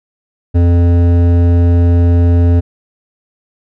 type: tone with hard clipping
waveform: triangle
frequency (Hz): 86.4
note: F2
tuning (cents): -18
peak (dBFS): -8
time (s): 0.54-2.61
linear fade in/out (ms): 20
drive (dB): 16
effects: none